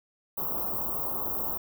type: band-stop noise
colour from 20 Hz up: white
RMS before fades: -31 dBFS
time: 0.37-1.58 s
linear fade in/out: 10 ms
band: 1200 to 14000 Hz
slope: 48 dB/octave
effects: none